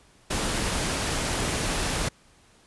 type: noise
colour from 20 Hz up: pink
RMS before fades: -27 dBFS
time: 0.3-2.09 s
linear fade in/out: 10 ms
effects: pink hiss -58 dBFS RMS until 2.66 s + resampled to 24000 Hz